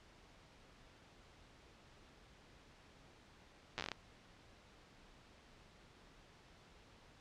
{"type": "slowing click train", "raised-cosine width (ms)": 0.2, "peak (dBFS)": -22, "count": 9, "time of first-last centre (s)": [3.78, 3.917], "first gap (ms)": 8, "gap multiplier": 1.21, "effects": ["pink hiss -63 dBFS RMS until 7.2 s", "low-pass 5000 Hz 12 dB/octave"]}